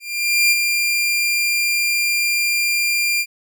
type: tone with ADSR envelope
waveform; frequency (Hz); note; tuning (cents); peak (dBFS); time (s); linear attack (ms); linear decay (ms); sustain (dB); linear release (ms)
sawtooth; 2391; D7; +30; -8; 0-3.26; 510; 36; -5; 57
effects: none